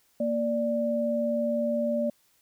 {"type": "tone pair together", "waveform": "sine", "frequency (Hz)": [233.1, 587.4], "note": ["A#3", "D5"], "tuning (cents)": [0, 0], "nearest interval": "octave + major third", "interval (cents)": 1600, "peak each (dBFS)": [-28, -26], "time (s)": [0.2, 2.1], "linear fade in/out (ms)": 5, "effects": ["white hiss -66 dBFS RMS until 2.41 s"]}